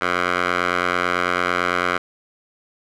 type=tone with band-pass filter; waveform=10% pulse; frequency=89 Hz; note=F2; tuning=33 cents sharp; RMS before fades=-21 dBFS; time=0.01-1.98 s; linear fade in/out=10 ms; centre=1500 Hz; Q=1.6; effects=none